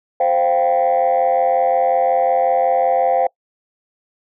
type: chord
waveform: sine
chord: C suspended fourth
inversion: none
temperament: equal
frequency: 523.3 / 698.5 / 784 Hz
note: C5 / F5 / G5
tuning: 0 / 0 / 0 cents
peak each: -16 dBFS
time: 0.2-3.27 s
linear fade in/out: 5 ms
effects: noise-tail reverb RT60 0.1 s tail -24 dB re dry + tanh soft clip ceiling -8 dBFS